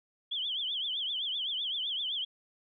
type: tone with vibrato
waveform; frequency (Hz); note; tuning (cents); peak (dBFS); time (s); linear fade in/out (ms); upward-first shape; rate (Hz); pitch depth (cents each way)
sine; 3240; G#7; -43; -31; 0.31-2.25; 10; triangle; 7.8; 180
effects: none